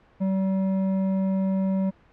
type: tone with hard clipping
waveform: sine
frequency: 191.4 Hz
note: G3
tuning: 41 cents flat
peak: -23 dBFS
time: 0.2-1.91 s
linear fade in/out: 20 ms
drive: 8 dB
effects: pink hiss -57 dBFS RMS until 2.12 s + low-pass 2000 Hz 12 dB/octave